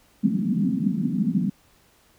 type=band-pass noise; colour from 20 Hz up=white; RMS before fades=-23 dBFS; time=0.23-1.5 s; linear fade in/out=10 ms; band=170 to 240 Hz; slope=48 dB/octave; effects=pink hiss -59 dBFS RMS until 2.18 s